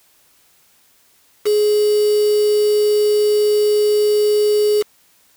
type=tone with quantisation; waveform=sine; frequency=419.3 Hz; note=G#4; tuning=17 cents sharp; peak=-12 dBFS; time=1.45-4.83 s; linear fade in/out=20 ms; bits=4; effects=white hiss -55 dBFS RMS until 5.36 s